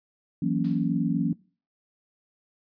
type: chord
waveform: sine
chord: F# dominant seventh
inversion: third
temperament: equal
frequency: 164.81 / 185 / 233.1 / 277.2 Hz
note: E3 / F#3 / A#3 / C#4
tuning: 0 / 0 / 0 / 0 cents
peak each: -28 dBFS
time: 0.42-1.33 s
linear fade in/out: 5 ms
type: noise with exponential decay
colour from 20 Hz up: white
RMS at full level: -45 dBFS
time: 0.64-1.05 s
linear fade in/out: 5 ms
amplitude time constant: 87 ms
effects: noise-tail reverb RT60 0.4 s tail -23 dB re dry + resampled to 11025 Hz